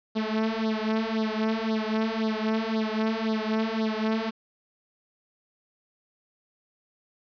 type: tone with flanger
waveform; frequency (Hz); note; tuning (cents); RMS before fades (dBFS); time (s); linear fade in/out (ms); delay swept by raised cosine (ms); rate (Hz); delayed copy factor
sawtooth; 220; A3; 0; -27; 0.15-4.31; 20; 0.2 to 4.7; 1.9; +0.95
effects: resampled to 11025 Hz + 8-bit